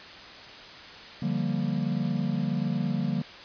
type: chord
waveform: triangle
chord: G minor seventh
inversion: second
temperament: equal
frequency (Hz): 146.83 / 174.61 / 196 / 233.1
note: D3 / F3 / G3 / Bb3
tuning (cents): 0 / 0 / 0 / 0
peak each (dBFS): -29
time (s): 1.22-3.22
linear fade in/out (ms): 5
effects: white hiss -44 dBFS RMS until 3.44 s + resampled to 11025 Hz